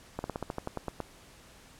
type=slowing click train; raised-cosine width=1 ms; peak=-19 dBFS; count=11; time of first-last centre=0.19-1.003 s; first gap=51 ms; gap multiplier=1.1; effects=pink hiss -55 dBFS RMS until 1.79 s + low-pass 11000 Hz 12 dB/octave